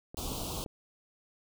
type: clicks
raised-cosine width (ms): 2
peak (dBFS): -30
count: 3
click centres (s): 0.145 / 0.318 / 0.662
type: band-stop noise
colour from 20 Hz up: pink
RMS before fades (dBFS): -37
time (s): 0.17-0.64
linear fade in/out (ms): 0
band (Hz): 1200 to 2800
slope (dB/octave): 48
effects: none